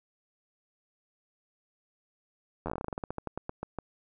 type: slowing click train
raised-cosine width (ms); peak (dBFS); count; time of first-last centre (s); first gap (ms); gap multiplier
1; -20; 21; 2.66-3.787; 11; 1.15
effects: none